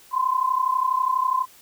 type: tone pair together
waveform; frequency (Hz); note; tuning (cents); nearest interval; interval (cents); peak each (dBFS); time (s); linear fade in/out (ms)
sine; 1015.8 / 1048; B5 / C6; +48 / +2; minor second; 54; -22; 0.11-1.46; 50
effects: white hiss -51 dBFS RMS until 1.61 s